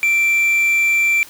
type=tone with quantisation; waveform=triangle; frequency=2349 Hz; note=D7; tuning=in tune; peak=-11 dBFS; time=0.03-1.23 s; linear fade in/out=0 ms; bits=6; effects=white hiss -41 dBFS RMS until 1.29 s